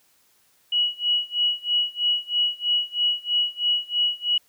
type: tone with tremolo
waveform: sine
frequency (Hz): 2925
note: F#7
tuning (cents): -21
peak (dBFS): -17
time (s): 0.72-4.38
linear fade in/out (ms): 5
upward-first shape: sine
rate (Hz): 3.1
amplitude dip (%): 95
effects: white hiss -62 dBFS RMS until 4.48 s + high-pass 60 Hz 12 dB/octave